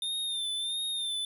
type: tone with vibrato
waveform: square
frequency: 3613 Hz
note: A7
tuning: 45 cents sharp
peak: -31 dBFS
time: 0.02-1.25 s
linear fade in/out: 2 ms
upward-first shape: sine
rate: 1.5 Hz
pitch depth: 54 cents each way
effects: none